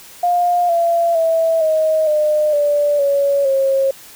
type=tone with pitch steps; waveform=sine; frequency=706 / 679.6 / 654.2 / 629.7 / 606.1 / 583.5 / 561.6 / 540.6 Hz; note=F5 / F5 / E5 / D#5 / D#5 / D5 / C#5 / C#5; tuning=+19 / -47 / -13 / +21 / -46 / -11 / +22 / -44 cents; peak=-12 dBFS; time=0.23-3.91 s; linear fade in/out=5 ms; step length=460 ms; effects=white hiss -40 dBFS RMS until 4.15 s